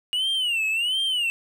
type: tone with vibrato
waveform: triangle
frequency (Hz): 2863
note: F7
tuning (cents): +42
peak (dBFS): -20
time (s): 0.13-1.3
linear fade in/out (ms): 0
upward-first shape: sine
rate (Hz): 1.4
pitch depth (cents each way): 180
effects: none